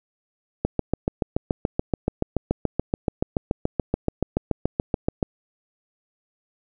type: click train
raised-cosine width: 2 ms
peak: -7 dBFS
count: 33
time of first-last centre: 0.65-5.228 s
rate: 6.99 Hz
effects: none